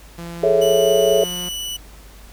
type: tone with pitch glide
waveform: sawtooth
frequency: 170 to 178.25 Hz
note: F3 to F3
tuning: -46 to +36 cents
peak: -26 dBFS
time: 0.18-1.49 s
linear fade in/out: 5 ms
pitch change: +82 cents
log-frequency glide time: 0.62-1.01 s
type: chord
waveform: sine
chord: A major seventh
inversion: third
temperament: equal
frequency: 415.3 / 440 / 554.4 / 659.3 Hz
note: G#4 / A4 / C#5 / E5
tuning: 0 / 0 / 0 / 0 cents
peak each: -18 dBFS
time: 0.43-1.24 s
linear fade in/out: 5 ms
type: tone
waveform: sawtooth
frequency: 2960 Hz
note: F#7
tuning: in tune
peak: -22 dBFS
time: 0.61-1.77 s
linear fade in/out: 10 ms
effects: added 50 Hz sine -41 dBFS peak until 2.32 s + pink hiss -46 dBFS RMS until 2.32 s